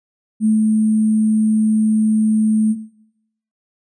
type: tone with sample-and-hold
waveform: sine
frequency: 217.3 Hz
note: A3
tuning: 21 cents flat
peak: -11 dBFS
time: 0.4-2.76 s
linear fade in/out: 50 ms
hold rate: 8820 Hz
effects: noise-tail reverb RT60 0.8 s tail -18 dB re dry + resampled to 22050 Hz